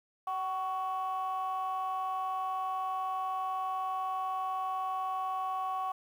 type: ring-modulated tone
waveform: triangle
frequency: 180 Hz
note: F#3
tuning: 47 cents flat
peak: -25 dBFS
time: 0.27-5.92 s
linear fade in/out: 5 ms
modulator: 936 Hz
effects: tanh soft clip ceiling -26 dBFS + 10-bit